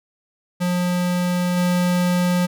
square tone with level steps, 178.3 Hz, F3, 36 cents sharp, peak -19 / -17 dBFS, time 0.6-2.47 s, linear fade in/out 20 ms, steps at 1.56 s, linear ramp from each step 20 ms, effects none

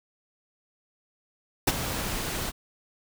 pink noise with ADSR envelope, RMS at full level -19 dBFS, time 1.67-2.52 s, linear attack 9 ms, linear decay 34 ms, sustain -12 dB, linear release 37 ms, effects none

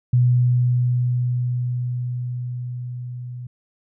sine tone with level ramp, 123.47 Hz, B2, in tune, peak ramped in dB -12 to -30 dBFS, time 0.13-3.47 s, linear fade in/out 5 ms, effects none

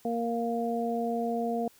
harmonic tone, 233.1 Hz, A#3, in tune, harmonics 1 / 2 / 3, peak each -31 / -32 / -32 dBFS, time 0.05-1.68 s, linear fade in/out 2 ms, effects white hiss -60 dBFS RMS until 1.79 s

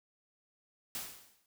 white noise with exponential decay, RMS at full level -37 dBFS, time 0.95-1.46 s, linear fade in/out 1 ms, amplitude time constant 110 ms, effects none

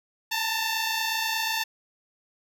10% pulse tone pair together, 878.6 / 907 Hz, A5 / A#5, -3 / -48 cents, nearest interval minor second, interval 55 cents, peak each -20 dBFS, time 0.31-1.64 s, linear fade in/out 10 ms, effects none

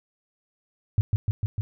sine tone with echo, 103.6 Hz, G#2, 4 cents flat, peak -15 dBFS, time 0.98-1.01 s, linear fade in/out 0 ms, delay 150 ms, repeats 4, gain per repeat -2 dB, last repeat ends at 1.61 s, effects none

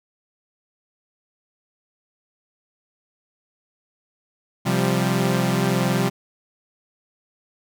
sawtooth chord, C suspended fourth, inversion none, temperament equal with one note detuned, 131.49 / 174.61 / 196 Hz, C3 / F3 / G3, +9 / 0 / 0 cents, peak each -19 dBFS, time 4.65-6.1 s, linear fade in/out 20 ms, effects none

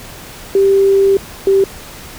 sine tone pair in turn, 392 / 389.8 Hz, G4 / G4, 0 / -10 cents, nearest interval unison, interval 10 cents, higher first, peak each -7 dBFS, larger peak neither, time 0.55-1.17 / 1.47-1.64 s, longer first, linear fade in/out 2 ms, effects pink hiss -33 dBFS RMS until 2.18 s

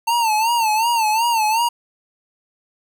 square tone with vibrato, 900 Hz, A5, 39 cents sharp, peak -16 dBFS, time 0.07-1.69 s, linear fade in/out 10 ms, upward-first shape sine, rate 2.7 Hz, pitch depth 100 cents each way, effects none

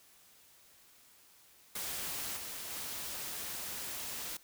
white noise with level steps, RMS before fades -39 / -43 / -41 dBFS, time 1.75-4.37 s, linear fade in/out 5 ms, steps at 2.36 / 2.7 s, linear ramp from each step 10 ms, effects white hiss -62 dBFS RMS until 4.43 s

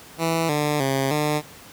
10% pulse tone with pitch steps, 164.4 / 148.7 / 135.3 / 150.1 Hz, E3 / D3 / C#3 / D3, -4 / +22 / -42 / +38 cents, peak -12 dBFS, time 0.18-1.42 s, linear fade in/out 50 ms, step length 310 ms, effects pink hiss -44 dBFS RMS until 1.72 s + high-pass 80 Hz 12 dB/octave

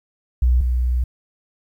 sine tone pair in turn, 61.74 / 61.74 Hz, B1 / B1, 0 / 0 cents, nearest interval unison, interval 0 cents, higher neither, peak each -12 / -16 dBFS, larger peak first, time 0.42-0.61 / 0.61-1.04 s, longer second, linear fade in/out 5 ms, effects 9-bit

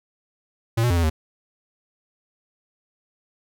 square tone with pitch steps, 114.3 / 121.6 / 86.9 / 84.4 / 78.5 Hz, A#2 / B2 / F2 / E2 / D#2, -34 / -26 / -8 / +41 / +16 cents, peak -18 dBFS, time 0.77-1.1 s, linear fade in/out 10 ms, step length 66 ms, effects none

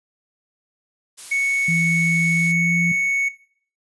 blue noise, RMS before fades -34 dBFS, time 1.17-2.53 s, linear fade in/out 20 ms
triangle tone, 2217 Hz, C#7, in tune, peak -16 dBFS, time 1.31-3.29 s, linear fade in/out 10 ms
sine tone with pitch glide, 167.1 to 172.1 Hz, E3 to F3, +24 to -25 cents, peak -20 dBFS, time 1.68-2.92 s, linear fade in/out 5 ms, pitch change +51 cents, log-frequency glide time 2.33-2.76 s
effects noise-tail reverb RT60 0.5 s tail -17 dB re dry + resampled to 24000 Hz

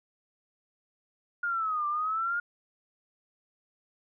sine linear two-way sweep, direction down then up, 1429 to 1174.7 to 1429 Hz, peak -27 dBFS, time 1.43-2.4 s, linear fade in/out 5 ms, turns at 1.87 s, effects none

